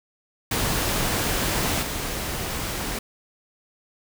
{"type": "noise with level steps", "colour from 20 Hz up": "pink", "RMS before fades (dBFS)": [-24, -29], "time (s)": [0.51, 2.99], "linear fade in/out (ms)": 5, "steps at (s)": 1.82, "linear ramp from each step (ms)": 10, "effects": []}